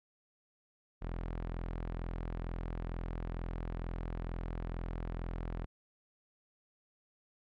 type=tone; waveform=sawtooth; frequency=42.19 Hz; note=E1; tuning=41 cents sharp; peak=-33 dBFS; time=1.01-5.66 s; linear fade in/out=20 ms; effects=low-pass 2000 Hz 12 dB/octave